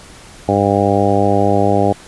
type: harmonic tone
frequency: 100.5 Hz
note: G2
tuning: 44 cents sharp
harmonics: 1 / 2 / 3 / 4 / 5 / 6 / 7 / 8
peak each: -19 / -19 / -19 / -19 / -19 / -19 / -19 / -19 dBFS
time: 0.48-1.93 s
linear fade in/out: 10 ms
effects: pink hiss -39 dBFS RMS until 2.07 s + resampled to 24000 Hz